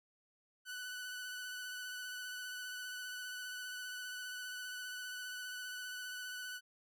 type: tone with vibrato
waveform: sawtooth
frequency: 1492 Hz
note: F#6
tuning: 14 cents sharp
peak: -39 dBFS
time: 0.65-6.61 s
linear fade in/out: 50 ms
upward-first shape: sine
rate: 15 Hz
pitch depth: 19 cents each way
effects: none